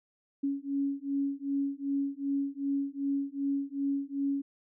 sine beating tone pair, 277.2 / 279.8 Hz, C#4 / C#4, 0 / +16 cents, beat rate 2.6 Hz, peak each -32 / -32 dBFS, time 0.43-4.42 s, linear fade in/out 10 ms, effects none

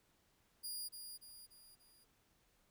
15% pulse tone with echo, 4844 Hz, D#8, 47 cents flat, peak -36 dBFS, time 0.63-0.89 s, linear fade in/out 20 ms, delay 290 ms, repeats 4, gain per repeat -6 dB, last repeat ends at 2.05 s, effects pink hiss -75 dBFS RMS until 2.7 s

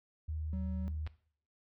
sine tone with pitch glide, 77.8 to 77.26 Hz, D#2 to D#2, 0 to -12 cents, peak -35 dBFS, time 0.28-1.08 s, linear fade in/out 10 ms, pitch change -12 cents, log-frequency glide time 0.66-0.72 s
triangle tone, 188 Hz, F#3, 28 cents sharp, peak -36 dBFS, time 0.53-0.88 s, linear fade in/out 0 ms
clicks, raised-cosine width 0.3 ms, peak -33 dBFS, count 2, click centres 1.066 / 1.074 s
effects noise-tail reverb RT60 0.5 s tail -17 dB re dry

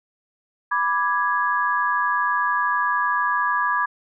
sine chord, G# diminished, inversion first, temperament equal, 987.8 / 1174.7 / 1661.2 Hz, B5 / D6 / G#6, 0 / 0 / 0 cents, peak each -23 dBFS, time 0.71-3.86 s, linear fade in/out 10 ms, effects none

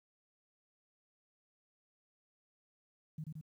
sine tone with echo, 155.56 Hz, D#3, in tune, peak -39 dBFS, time 3.18-3.24 s, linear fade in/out 5 ms, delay 86 ms, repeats 2, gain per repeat -2 dB, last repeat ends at 3.412 s, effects 12-bit

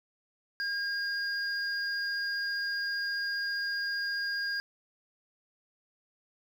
sine tone pair together, 1619 / 4852 Hz, G#6 / D#8, -45 / -44 cents, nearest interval octave + perfect fifth, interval 1901 cents, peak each -31 / -36 dBFS, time 0.6-4.6 s, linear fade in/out 0 ms, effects 9-bit

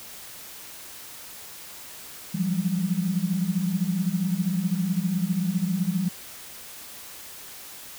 sine tone cluster, 170.2 / 182.3 / 197.8 Hz, F3 / F#3 / G3, -44 / -25 / +16 cents, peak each -27 dBFS, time 2.34-6.09 s, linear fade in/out 10 ms, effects white hiss -42 dBFS RMS until 7.98 s

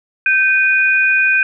sine tone pair together, 1554.1 / 2467 Hz, G6 / D#7, -15 / -15 cents, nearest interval minor sixth, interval 800 cents, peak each -13 dBFS, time 0.26-1.43 s, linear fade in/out 2 ms, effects none

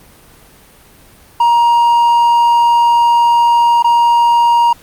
triangle tone with dropouts, 943 Hz, A#5, 20 cents sharp, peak -5 dBFS, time 1.4-4.73 s, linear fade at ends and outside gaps 5 ms, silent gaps 3.825-3.843 s, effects pink hiss -43 dBFS RMS until 4.82 s + Opus 32 kbps

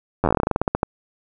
slowing click train, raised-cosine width 1 ms, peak -4 dBFS, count 18, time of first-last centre 0.24-0.831 s, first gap 10 ms, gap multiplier 1.14, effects none

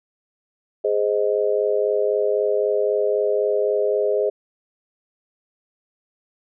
sine chord, Ab major, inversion none, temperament just, 415.3 / 519.1 / 623 Hz, Ab4 / C5 / Eb5, 0 / -14 / +2 cents, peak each -20 / -23 / -23 dBFS, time 0.84-4.3 s, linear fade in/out 10 ms, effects none

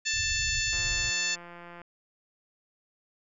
harmonic tone, 884 Hz, A5, 8 cents sharp, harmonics 2 / 3 / 4 / 5 / 6 / 7 / 8, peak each -33 / -32 / -36 / -34 / -38 / -37 / -34 dBFS, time 0.05-1.36 s, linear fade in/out 20 ms
pink low-pass noise, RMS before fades -38 dBFS, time 0.13-1.1 s, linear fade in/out 10 ms, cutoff 130 Hz, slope 96 dB/octave
click train, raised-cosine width 0.5 ms, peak -31 dBFS, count 189, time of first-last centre 0.73-1.817 s, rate 173 Hz
effects none

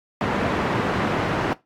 pink band-pass noise, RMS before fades -23 dBFS, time 0.21-1.53 s, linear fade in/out 0 ms, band 130 to 1700 Hz, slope 12 dB/octave, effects noise-tail reverb RT60 0.2 s tail -18 dB re dry + AAC 64 kbps

